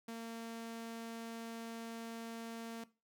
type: tone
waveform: sawtooth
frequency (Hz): 228.8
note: A#3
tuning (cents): -32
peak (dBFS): -39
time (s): 0.08-2.84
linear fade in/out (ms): 5
effects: noise-tail reverb RT60 0.3 s tail -18 dB re dry